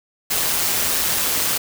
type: noise with amplitude modulation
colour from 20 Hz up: white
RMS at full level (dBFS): -18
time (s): 0.3-1.58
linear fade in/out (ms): 10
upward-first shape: sine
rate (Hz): 160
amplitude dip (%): 50
effects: none